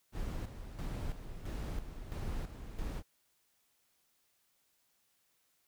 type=noise with tremolo; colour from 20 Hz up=brown; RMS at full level=-38 dBFS; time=0.12-3.03 s; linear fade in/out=50 ms; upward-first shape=square; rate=1.5 Hz; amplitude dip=60%; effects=white hiss -75 dBFS RMS until 5.67 s